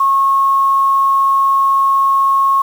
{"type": "tone with quantisation", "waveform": "sine", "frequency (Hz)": 1091, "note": "C#6", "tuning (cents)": -28, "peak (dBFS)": -9, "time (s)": [0, 2.62], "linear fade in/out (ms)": 5, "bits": 6, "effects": []}